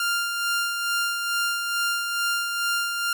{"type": "tone with tremolo", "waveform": "sawtooth", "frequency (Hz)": 1396.9, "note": "F6", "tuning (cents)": 0, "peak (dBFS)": -18, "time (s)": [0, 3.13], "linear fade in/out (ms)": 2, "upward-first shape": "sine", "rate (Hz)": 2.3, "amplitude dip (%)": 40, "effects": []}